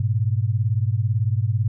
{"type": "beating tone pair", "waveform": "sine", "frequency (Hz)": [103, 121], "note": ["G#2", "B2"], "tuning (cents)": [-14, -35], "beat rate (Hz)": 18, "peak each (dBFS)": [-20, -22], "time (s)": [0, 1.68], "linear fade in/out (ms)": 5, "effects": []}